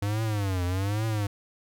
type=tone with vibrato; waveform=square; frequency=99.4 Hz; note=G2; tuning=25 cents sharp; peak=-26 dBFS; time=0.02-1.27 s; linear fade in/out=5 ms; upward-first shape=triangle; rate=1.2 Hz; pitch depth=220 cents each way; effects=none